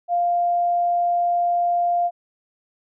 sine tone, 698.5 Hz, F5, in tune, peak -17 dBFS, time 0.08-2.11 s, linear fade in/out 50 ms, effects none

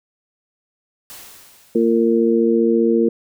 white noise with exponential decay, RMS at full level -36 dBFS, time 1.1-2.58 s, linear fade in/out 0 ms, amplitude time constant 320 ms
harmonic tone, 114.9 Hz, A#2, 25 cents flat, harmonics 2 / 3 / 4, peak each -17 / -17 / -17 dBFS, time 1.75-3.09 s, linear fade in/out 5 ms
effects none

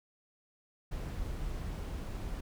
brown noise, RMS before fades -38 dBFS, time 0.91-2.41 s, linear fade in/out 10 ms, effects none

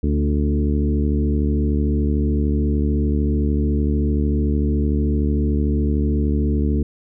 harmonic tone with a mistuned harmonic, 73.42 Hz, D2, in tune, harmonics 1 / 2 / 3 / 4 / 5 / 6, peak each -18 / -26 / -23 / -25 / -30 / -31 dBFS, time 0.03-6.83 s, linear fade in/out 5 ms, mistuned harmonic 4, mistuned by -17 cents, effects none

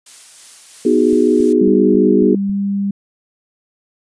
blue noise with tremolo, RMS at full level -35 dBFS, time 0.06-1.53 s, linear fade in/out 5 ms, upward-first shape sine, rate 3 Hz, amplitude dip 25%
sine chord, G# minor seventh, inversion first, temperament equal, 246.9 / 311.1 / 370 / 415.3 Hz, B3 / D#4 / F#4 / G#4, 0 / 0 / 0 / 0 cents, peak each -15 dBFS, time 0.85-2.35 s, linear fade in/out 5 ms
click train, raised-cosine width 5 ms, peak -23 dBFS, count 6, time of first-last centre 1.13-2.496 s, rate 3.66 Hz
sine tone with pitch glide, 196 to 199.31 Hz, G3 to G3, 0 to +29 cents, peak -15 dBFS, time 1.61-2.91 s, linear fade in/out 5 ms, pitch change +29 cents, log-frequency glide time 2.17-2.57 s
effects resampled to 22050 Hz

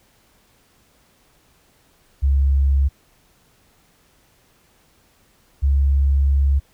sine tone pair in turn, 68.7 / 69.18 Hz, C#2 / C#2, -15 / -3 cents, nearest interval unison, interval 12 cents, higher second, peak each -13 dBFS, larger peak neither, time 2.22-2.89 / 5.62-6.6 s, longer second, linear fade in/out 20 ms, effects pink hiss -58 dBFS RMS until 6.73 s

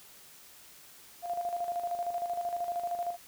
sine tone with tremolo, 698 Hz, F5, 1 cent flat, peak -29 dBFS, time 1.22-3.17 s, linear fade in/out 50 ms, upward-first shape square, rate 13 Hz, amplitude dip 55%, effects white hiss -54 dBFS RMS until 3.27 s

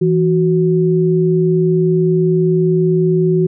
sine tone pair together, 164.82 / 370 Hz, E3 / F#4, 0 / 0 cents, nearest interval octave + major second, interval 1400 cents, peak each -13 dBFS, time 0.01-3.47 s, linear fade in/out 10 ms, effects none

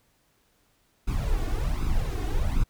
brown noise with flanger, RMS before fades -25 dBFS, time 1.07-2.64 s, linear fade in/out 10 ms, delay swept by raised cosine 0.79 to 2.79 ms, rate 1.3 Hz, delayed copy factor +0.75, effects pink hiss -67 dBFS RMS until 2.69 s

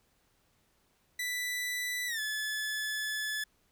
sawtooth tone with pitch glide, 1980 to 1723.7 Hz, B6 to A6, +4 to -36 cents, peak -29 dBFS, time 1.19-3.44 s, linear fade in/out 5 ms, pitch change -240 cents, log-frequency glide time 2.07-2.2 s, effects pink hiss -71 dBFS RMS until 3.71 s

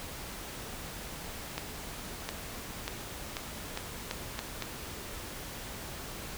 accelerating click train, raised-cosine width 0.2 ms, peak -16 dBFS, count 8, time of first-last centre 1.58-4.623 s, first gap 710 ms, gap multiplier 0.83, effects pink hiss -42 dBFS RMS until 6.37 s

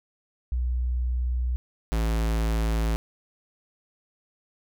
sine / square tone pair in turn, 61.6 / 55.32 Hz, B1 / A1, -4 / +10 cents, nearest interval major second, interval 186 cents, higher first, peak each -23 / -23 dBFS, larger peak neither, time 0.52-1.56 / 1.92-2.96 s, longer neither, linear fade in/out 0 ms, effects none

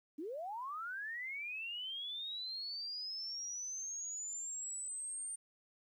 sine linear sweep, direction up, 275.8 to 8870 Hz, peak -40 dBFS, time 0.18-5.36 s, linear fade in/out 10 ms, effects 12-bit

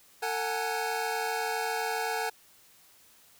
25% pulse tone cluster, 449.3 / 739 / 831 Hz, A4 / F#5 / G#5, +36 / -2 / +1 cents, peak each -30 dBFS, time 0.22-2.3 s, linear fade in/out 10 ms, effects white hiss -59 dBFS RMS until 3.39 s

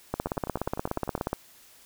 two click trains, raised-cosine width 1 ms, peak -13 / -22 dBFS, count 21 / 10, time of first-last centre 0.14-1.33 / 0.27-1.178 s, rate 16.8 / 9.91 Hz, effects white hiss -55 dBFS RMS until 1.85 s

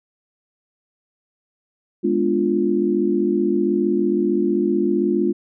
sine chord, G# diminished seventh, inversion none, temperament equal, 207.7 / 246.9 / 293.7 / 349.2 Hz, G#3 / B3 / D4 / F4, 0 / 0 / 0 / 0 cents, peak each -22 / -25 / -23 / -19 dBFS, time 2.03-5.33 s, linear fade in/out 20 ms, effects none

